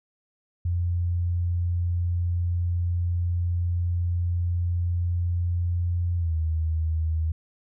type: tone with pitch glide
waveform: sine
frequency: 87.2 to 79.96 Hz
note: F2 to D#2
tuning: -2 to +48 cents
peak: -22 dBFS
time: 0.65-7.32 s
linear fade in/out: 5 ms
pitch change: -150 cents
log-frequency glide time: 6.17-6.35 s
effects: none